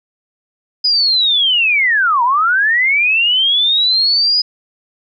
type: linear two-way sweep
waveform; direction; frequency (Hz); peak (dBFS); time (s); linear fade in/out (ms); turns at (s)
sine; down then up; 5000 to 926 to 5000; -10; 0.84-4.42; 10; 2.23
effects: none